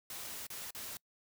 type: noise with dropouts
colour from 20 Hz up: white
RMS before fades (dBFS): -44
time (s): 0.1-0.97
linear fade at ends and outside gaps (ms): 2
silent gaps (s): 0.468-0.502 / 0.707-0.748
effects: noise-tail reverb RT60 0.1 s tail -25 dB re dry